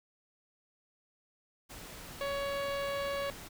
pink noise, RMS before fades -47 dBFS, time 1.69-3.49 s, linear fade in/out 20 ms
harmonic tone, 560 Hz, C#5, 18 cents sharp, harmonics 1 / 2 / 3 / 4 / 5 / 6 / 7 / 8, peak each -34 / -40 / -44 / -46 / -48 / -50 / -51 / -52 dBFS, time 2.21-3.3 s, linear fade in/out 0 ms
effects none

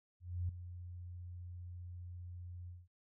sine tone with ADSR envelope, 88.5 Hz, F2, 23 cents sharp, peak -33 dBFS, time 0.2-2.88 s, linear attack 290 ms, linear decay 4 ms, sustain -12 dB, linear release 200 ms, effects none

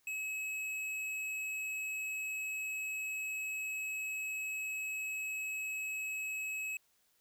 sine tone with tanh clipping, 2569 Hz, E7, 45 cents flat, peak -38 dBFS, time 0.07-6.77 s, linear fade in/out 2 ms, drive 13 dB, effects white hiss -73 dBFS RMS until 7.2 s

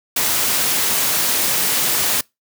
white noise, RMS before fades -18 dBFS, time 0.16-2.21 s, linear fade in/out 5 ms, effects noise-tail reverb RT60 0.2 s tail -25 dB re dry + high-pass 100 Hz 12 dB/octave

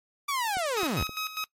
sawtooth linear sweep, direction down, 1177 to 36.71 Hz, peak -23 dBFS, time 0.28-1.04 s, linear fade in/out 10 ms
click train, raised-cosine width 2 ms, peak -26 dBFS, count 3, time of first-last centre 0.57-1.094 s, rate 3.82 Hz
15% pulse tone with tremolo, 1269 Hz, D#6, 34 cents sharp, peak -23 dBFS, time 0.77-1.44 s, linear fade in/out 0 ms, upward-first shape square, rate 5 Hz, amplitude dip 70%
effects noise-tail reverb RT60 0.1 s tail -22 dB re dry + MP3 64 kbps

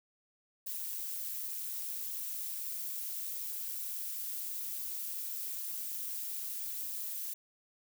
violet noise with amplitude modulation, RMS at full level -36 dBFS, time 0.66-7.34 s, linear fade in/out 10 ms, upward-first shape sine, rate 208 Hz, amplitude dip 70%, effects none

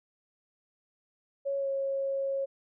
sine tone with pitch glide, 554.4 to 546.1 Hz, C#5 to C#5, 0 to -26 cents, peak -28 dBFS, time 1.45-2.46 s, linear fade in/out 20 ms, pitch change -26 cents, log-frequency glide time 1.58-1.68 s, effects none

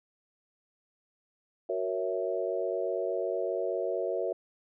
sine chord, F# dominant seventh, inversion none, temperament equal, 370 / 466.2 / 554.4 / 659.3 Hz, F#4 / A#4 / C#5 / E5, 0 / 0 / 0 / 0 cents, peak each -34 dBFS, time 1.69-4.33 s, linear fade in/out 5 ms, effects none

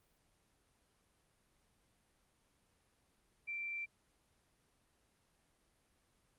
sine tone, 2349 Hz, D7, in tune, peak -39 dBFS, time 3.47-3.86 s, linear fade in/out 20 ms, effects pink hiss -75 dBFS RMS until 6.38 s + Opus 32 kbps

